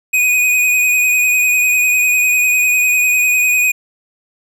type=tone with vibrato; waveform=square; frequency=2489 Hz; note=D#7; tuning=in tune; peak=-11 dBFS; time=0.13-3.72 s; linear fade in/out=10 ms; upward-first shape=sine; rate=10 Hz; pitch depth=26 cents each way; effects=none